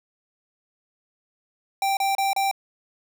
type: tone bursts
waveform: square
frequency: 784 Hz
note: G5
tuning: in tune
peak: -21 dBFS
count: 4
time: 1.82-2.513 s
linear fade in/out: 2 ms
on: 150 ms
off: 31 ms
effects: none